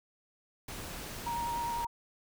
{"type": "noise", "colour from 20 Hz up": "pink", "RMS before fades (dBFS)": -42, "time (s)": [0.68, 1.85], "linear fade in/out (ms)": 5}
{"type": "tone with vibrato", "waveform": "sine", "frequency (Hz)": 940, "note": "A#5", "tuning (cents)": 14, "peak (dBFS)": -32, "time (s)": [1.26, 1.87], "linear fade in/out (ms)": 10, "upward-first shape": "triangle", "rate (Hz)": 9.9, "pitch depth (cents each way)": 18}
{"effects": []}